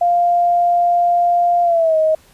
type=tone with pitch glide; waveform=sine; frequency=698.5 to 629.5 Hz; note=F5 to D#5; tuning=0 to +20 cents; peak=-11 dBFS; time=0.01-2.15 s; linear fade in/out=5 ms; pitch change=-180 cents; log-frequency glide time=1.63-1.97 s; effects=pink hiss -50 dBFS RMS until 2.33 s + resampled to 32000 Hz